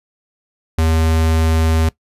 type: tone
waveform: square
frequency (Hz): 80.5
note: E2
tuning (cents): -41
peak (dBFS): -13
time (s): 0.78-1.89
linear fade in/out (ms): 5
effects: noise-tail reverb RT60 0.1 s tail -19 dB re dry + resampled to 32000 Hz